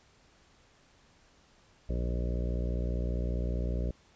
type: harmonic tone with a mistuned harmonic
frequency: 60 Hz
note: B1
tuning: 49 cents flat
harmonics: 1 / 2 / 3 / 4 / 5 / 6 / 7 / 8 / 9 / 10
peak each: -30 / -38 / -39 / -45 / -45 / -46 / -45 / -47 / -46 / -48 dBFS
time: 1.89-3.91 s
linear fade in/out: 5 ms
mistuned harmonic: 10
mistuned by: +43 cents
effects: pink hiss -63 dBFS RMS until 4.15 s + resampled to 16000 Hz